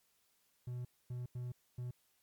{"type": "tone bursts at uneven times", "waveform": "triangle", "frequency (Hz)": 123.47, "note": "B2", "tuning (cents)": 0, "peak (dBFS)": -37, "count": 4, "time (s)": [[0.67, 0.85], [1.1, 1.26], [1.35, 1.52], [1.78, 1.91]], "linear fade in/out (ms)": 5, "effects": ["white hiss -75 dBFS RMS until 2.22 s", "MP3 96 kbps"]}